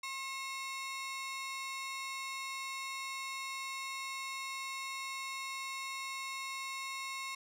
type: ring-modulated tone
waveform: sawtooth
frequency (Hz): 1618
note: G#6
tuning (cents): -46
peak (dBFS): -32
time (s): 0.03-7.35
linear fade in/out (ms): 5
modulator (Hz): 547
effects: low-pass 10000 Hz 12 dB/octave